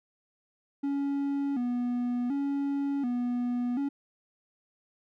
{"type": "tone with vibrato", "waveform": "triangle", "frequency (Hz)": 261.6, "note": "C4", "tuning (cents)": 0, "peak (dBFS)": -25, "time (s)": [0.83, 3.89], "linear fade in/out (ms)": 10, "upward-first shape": "square", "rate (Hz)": 0.68, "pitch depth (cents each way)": 120, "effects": []}